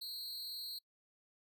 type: tone with amplitude modulation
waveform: 45% pulse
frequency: 4200 Hz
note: C8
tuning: 6 cents sharp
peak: -37 dBFS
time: 0.01-0.79 s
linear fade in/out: 10 ms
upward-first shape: sine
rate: 258 Hz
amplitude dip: 95%
effects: noise-tail reverb RT60 0.1 s tail -25 dB re dry